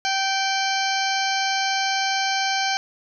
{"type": "harmonic tone with a mistuned harmonic", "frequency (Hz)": 777, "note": "G5", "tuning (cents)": -16, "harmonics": [1, 2, 3, 4, 5, 6, 7, 8], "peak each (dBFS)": [-24, -27, -29, -30, -31, -32, -32, -33], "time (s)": [0.05, 2.77], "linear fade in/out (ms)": 0, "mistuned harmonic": 5, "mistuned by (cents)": 120, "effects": []}